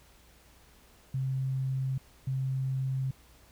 sine tone pair in turn, 132.5 / 132.5 Hz, C3 / C3, +22 / +22 cents, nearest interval unison, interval 0 cents, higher neither, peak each -28 dBFS, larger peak neither, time 1.14-1.98 / 2.27-3.11 s, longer neither, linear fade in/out 5 ms, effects added 60 Hz sine -61 dBFS peak until 3.51 s + pink hiss -60 dBFS RMS until 3.51 s

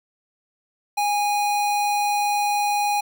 square tone, 823 Hz, G#5, 16 cents flat, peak -20 dBFS, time 0.97-3.01 s, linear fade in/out 10 ms, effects 9-bit

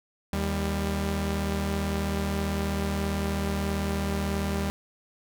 sawtooth tone pair together, 78.4 / 198.3 Hz, D#2 / G3, +14 / +20 cents, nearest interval octave + major third, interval 1606 cents, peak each -25 dBFS, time 0.33-4.7 s, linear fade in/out 0 ms, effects none

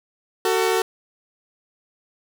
sawtooth tone pair together, 374.6 / 449 Hz, F#4 / A4, +21 / +35 cents, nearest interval minor third, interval 314 cents, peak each -17 / -17 dBFS, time 0.45-0.82 s, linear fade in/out 2 ms, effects none

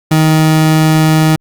30% pulse tone, 157.1 Hz, D#3, 17 cents sharp, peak -4 dBFS, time 0.11-1.36 s, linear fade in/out 5 ms, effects Opus 48 kbps

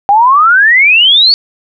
sine exponential sweep, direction up, 784 to 4558 Hz, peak -3 dBFS, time 0.09-1.34 s, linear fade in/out 0 ms, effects none

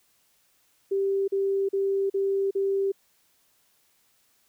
sine tone bursts, 392 Hz, G4, in tune, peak -22 dBFS, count 5, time 0.91-2.92 s, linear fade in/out 10 ms, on 370 ms, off 40 ms, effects white hiss -66 dBFS RMS until 4.48 s

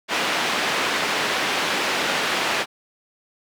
white band-pass noise, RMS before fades -23 dBFS, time 0.08-2.66 s, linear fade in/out 50 ms, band 230 to 2800 Hz, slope 12 dB/octave, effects none

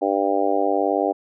harmonic tone, 99.1 Hz, G2, 19 cents sharp, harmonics 3 / 4 / 5 / 6 / 7 / 8, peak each -25 / -25 / -25 / -25 / -25 / -25 dBFS, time 0.01-1.13 s, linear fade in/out 20 ms, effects none

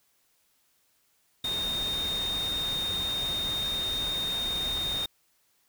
sine tone in noise, 3680 Hz, A#7, 23 cents flat, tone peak -28 dBFS, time 1.44-5.06 s, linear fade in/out 5 ms, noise pink, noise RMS -38 dBFS, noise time 1.44-5.06 s, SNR +7 dB, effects white hiss -69 dBFS RMS until 5.68 s

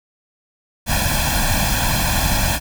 pink noise with comb filter, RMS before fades -18 dBFS, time 0.86-2.6 s, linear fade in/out 50 ms, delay 1.2 ms, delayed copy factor +1, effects none

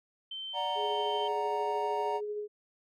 sine tone, 3100 Hz, G7, 20 cents flat, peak -37 dBFS, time 0.31-1.28 s, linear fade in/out 5 ms
triangle chord, D augmented, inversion none, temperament equal, 587.3 / 740 / 932.3 Hz, D5 / F#5 / A#5, 0 / 0 / 0 cents, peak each -36 / -34 / -31 dBFS, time 0.53-2.21 s, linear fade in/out 50 ms
sine tone with tremolo, 418.1 Hz, G#4, 12 cents sharp, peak -32 dBFS, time 0.75-2.48 s, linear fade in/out 50 ms, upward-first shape sine, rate 13 Hz, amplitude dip 30%
effects none

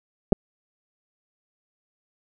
clicks, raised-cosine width 2 ms, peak -5 dBFS, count 2, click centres 0.323 / 0.328 s, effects none

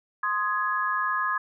sine chord, Ab major, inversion first, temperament equal with one note detuned, 1046.5 / 1244.5 / 1672.8 Hz, C6 / Eb6 / Ab6, 0 / 0 / +12 cents, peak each -28 dBFS, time 0.23-1.38 s, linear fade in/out 5 ms, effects none

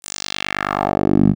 10% pulse tone with band-pass filter sweep, 49.44 Hz, G1, 15 cents sharp, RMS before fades -18 dBFS, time 0.02-1.35 s, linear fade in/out 50 ms, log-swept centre 9700 to 170 Hz, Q 2, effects none

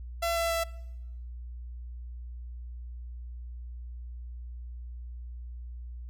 sawtooth tone with pitch steps, 675 / 670.3 / 665.7 Hz, E5 / E5 / E5, +41 / +29 / +17 cents, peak -23 dBFS, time 0.22-0.64 s, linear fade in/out 10 ms, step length 140 ms, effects noise-tail reverb RT60 1.0 s tail -23 dB re dry + added 60 Hz sine -38 dBFS peak until 6.09 s

